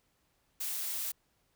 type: noise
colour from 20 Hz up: blue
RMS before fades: -36 dBFS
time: 0.6-1.12 s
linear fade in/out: 10 ms
effects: pink hiss -74 dBFS RMS until 1.55 s